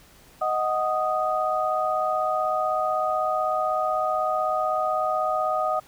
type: tone cluster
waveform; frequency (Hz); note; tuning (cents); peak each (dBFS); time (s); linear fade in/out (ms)
sine; 625 / 741 / 1244; D#5 / F#5 / D#6; +8 / +2 / -1; -26; 0.41-5.8; 10
effects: pink hiss -53 dBFS RMS until 5.87 s